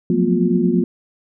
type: tone cluster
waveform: sine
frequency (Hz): 176 / 184.9 / 224.1 / 245.9 / 355.1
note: F3 / F#3 / A3 / B3 / F4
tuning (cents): +14 / -1 / +32 / -7 / +29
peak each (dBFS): -20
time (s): 0.1-0.84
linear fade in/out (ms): 2
effects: none